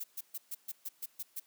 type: noise bursts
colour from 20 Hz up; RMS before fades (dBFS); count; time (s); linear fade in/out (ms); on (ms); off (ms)
violet; -39; 9; 0-1.4; 10; 40; 130
effects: white hiss -68 dBFS RMS until 1.46 s + high-pass 200 Hz 12 dB/octave